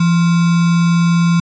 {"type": "tone with sample-and-hold", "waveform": "sine", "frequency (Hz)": 170, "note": "F3", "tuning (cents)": -46, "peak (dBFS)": -9, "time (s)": [0, 1.4], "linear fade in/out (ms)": 5, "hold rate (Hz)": 1225, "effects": ["resampled to 16000 Hz"]}